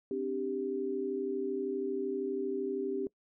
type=chord; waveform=sine; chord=C suspended second; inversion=none; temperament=just; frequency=261.6 / 294.3 / 392.4 Hz; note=C4 / D4 / G4; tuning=0 / +4 / +2 cents; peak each=-38 / -39 / -33 dBFS; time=0.11-3.07 s; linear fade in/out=2 ms; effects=noise-tail reverb RT60 0.1 s tail -22 dB re dry